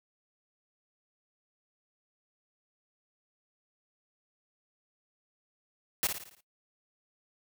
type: noise with echo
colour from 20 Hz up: white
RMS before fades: -28 dBFS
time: 6.03-6.07 s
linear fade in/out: 0 ms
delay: 56 ms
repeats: 6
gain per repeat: -6 dB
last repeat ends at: 6.406 s
effects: noise-tail reverb RT60 0.1 s tail -17 dB re dry